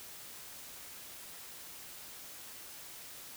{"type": "silence", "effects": ["white hiss -49 dBFS RMS until 3.36 s"]}